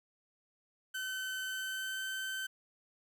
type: tone with pitch glide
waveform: 30% pulse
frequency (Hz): 1527 to 1540.3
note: G6 to G6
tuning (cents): -46 to -31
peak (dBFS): -34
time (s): 0.94-2.47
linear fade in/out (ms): 10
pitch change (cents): +15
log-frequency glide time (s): 1.45-2.03
effects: 12-bit